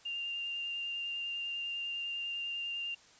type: tone with vibrato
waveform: sine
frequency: 2793 Hz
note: F7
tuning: 1 cent flat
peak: -35 dBFS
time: 0.05-2.95 s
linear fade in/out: 10 ms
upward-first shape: sine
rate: 10 Hz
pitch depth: 11 cents each way
effects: white hiss -60 dBFS RMS until 3.19 s + resampled to 16000 Hz